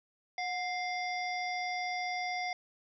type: harmonic tone with a mistuned harmonic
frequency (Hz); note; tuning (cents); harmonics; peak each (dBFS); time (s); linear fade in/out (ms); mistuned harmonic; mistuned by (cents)
698.5; F5; 0; 1 / 3 / 5 / 7 / 8; -35 / -37 / -49 / -45 / -48; 0.38-2.53; 2; 1; +71
effects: none